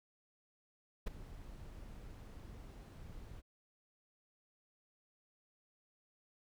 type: noise with ADSR envelope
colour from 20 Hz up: brown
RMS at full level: -34 dBFS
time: 1.06-3.42 s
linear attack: 15 ms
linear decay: 8 ms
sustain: -17 dB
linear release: 29 ms
effects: none